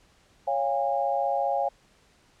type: chord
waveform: sine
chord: Db major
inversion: none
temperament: equal with one note detuned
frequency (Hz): 554.4 / 698.5 / 813.5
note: Db5 / F5 / Ab5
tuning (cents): 0 / 0 / -36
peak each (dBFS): -28 / -28 / -27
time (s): 0.47-1.69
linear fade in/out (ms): 10
effects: pink hiss -61 dBFS RMS until 2.4 s + low-pass 8000 Hz 12 dB/octave